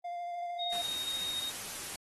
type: tone with vibrato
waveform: triangle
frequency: 698.5 Hz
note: F5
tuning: in tune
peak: -34 dBFS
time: 0.04-0.82 s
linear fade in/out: 10 ms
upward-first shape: sine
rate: 13 Hz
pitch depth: 14 cents each way
type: tone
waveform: sine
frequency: 3729 Hz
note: A#7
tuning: in tune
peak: -34 dBFS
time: 0.59-1.51 s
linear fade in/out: 20 ms
type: noise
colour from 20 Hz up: white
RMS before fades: -41 dBFS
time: 0.72-1.96 s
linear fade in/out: 5 ms
effects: AAC 32 kbps